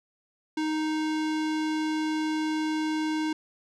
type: tone with low-pass filter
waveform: square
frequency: 311.1 Hz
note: D#4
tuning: in tune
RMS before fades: -28 dBFS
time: 0.57-3.33 s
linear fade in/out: 5 ms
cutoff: 5600 Hz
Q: 0.79
effects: none